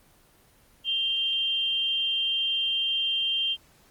sine tone pair together, 2793 / 3161 Hz, F7 / G7, -1 / +14 cents, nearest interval major second, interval 215 cents, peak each -33 / -24 dBFS, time 0.84-3.57 s, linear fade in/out 50 ms, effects pink hiss -59 dBFS RMS until 3.9 s + Opus 24 kbps

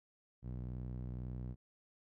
sawtooth tone with band-pass filter, 62 Hz, B1, 7 cents sharp, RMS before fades -43 dBFS, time 0.42-1.56 s, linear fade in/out 50 ms, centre 130 Hz, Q 1.1, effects none

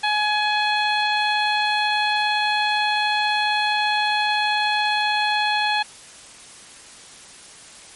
harmonic tone, 842 Hz, G#5, 24 cents sharp, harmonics 1 / 2 / 3 / 4 / 5, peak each -21 / -24 / -26 / -27 / -28 dBFS, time 0.03-5.83 s, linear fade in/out 10 ms, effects white hiss -43 dBFS RMS until 7.95 s + MP3 48 kbps

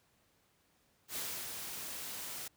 white noise with ADSR envelope, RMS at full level -39 dBFS, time 1.08-2.48 s, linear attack 79 ms, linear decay 320 ms, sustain -4 dB, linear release 6 ms, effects pink hiss -72 dBFS RMS until 2.56 s + high-pass 60 Hz 12 dB/octave

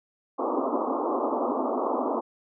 pink band-pass noise, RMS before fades -27 dBFS, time 0.38-2.21 s, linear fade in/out 20 ms, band 240 to 1200 Hz, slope 96 dB/octave, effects none

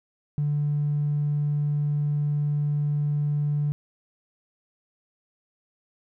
triangle tone with tanh clipping, 146.83 Hz, D3, in tune, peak -21 dBFS, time 0.38-3.72 s, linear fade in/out 0 ms, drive 1 dB, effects none

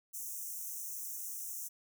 white high-pass noise, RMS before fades -42 dBFS, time 0.13-1.69 s, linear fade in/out 20 ms, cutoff 5700 Hz, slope 96 dB/octave, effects none

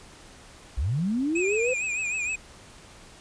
sine linear sweep, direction up, 50.6 to 520 Hz, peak -23 dBFS, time 0.77-1.74 s, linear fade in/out 10 ms
square tone with vibrato, 2489 Hz, D#7, in tune, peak -27 dBFS, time 1.35-2.36 s, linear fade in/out 10 ms, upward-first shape triangle, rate 6.5 Hz, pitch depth 93 cents each way
effects pink hiss -49 dBFS RMS until 3.2 s + resampled to 22050 Hz

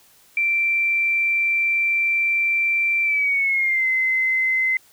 sine tone with pitch glide, 2349 to 2057 Hz, D7 to C7, 0 to -30 cents, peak -17 dBFS, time 0.37-4.77 s, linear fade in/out 2 ms, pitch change -230 cents, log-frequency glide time 3.03-3.87 s, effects white hiss -54 dBFS RMS until 4.92 s

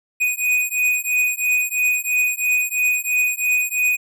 square beating tone pair, 2484 / 2487 Hz, D#7 / D#7, -3 / -1 cents, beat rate 3 Hz, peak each -21 dBFS, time 0.2-3.97 s, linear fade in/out 20 ms, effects none

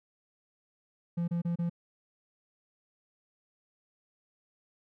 triangle tone bursts, 171.2 Hz, F3, 34 cents flat, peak -26 dBFS, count 4, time 1.17-1.697 s, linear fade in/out 10 ms, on 110 ms, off 29 ms, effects none

